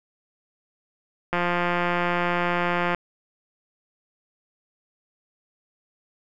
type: click train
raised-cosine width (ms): 0.5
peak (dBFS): -9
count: 284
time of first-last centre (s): 1.33-2.947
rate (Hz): 175
effects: none